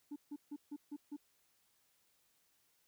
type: tone bursts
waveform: sine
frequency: 291.5 Hz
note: D4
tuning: 13 cents flat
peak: -39 dBFS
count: 6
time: 0.11-1.166 s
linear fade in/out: 10 ms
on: 51 ms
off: 150 ms
effects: tanh soft clip ceiling -41 dBFS + white hiss -75 dBFS RMS until 2.87 s